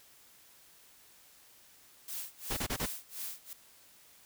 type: noise with tremolo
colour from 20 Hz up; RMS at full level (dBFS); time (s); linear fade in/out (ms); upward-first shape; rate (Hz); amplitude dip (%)
blue; -39; 2.08-3.53; 2; sine; 2.8; 100
type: noise bursts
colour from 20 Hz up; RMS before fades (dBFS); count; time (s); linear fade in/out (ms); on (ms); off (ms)
pink; -34; 4; 2.5-2.863; 10; 69; 29
effects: white hiss -60 dBFS RMS until 4.25 s